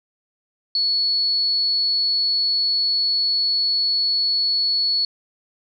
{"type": "tone", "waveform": "sine", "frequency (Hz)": 4400, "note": "C#8", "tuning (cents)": -14, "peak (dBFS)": -17, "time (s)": [0.75, 5.05], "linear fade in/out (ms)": 2, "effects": []}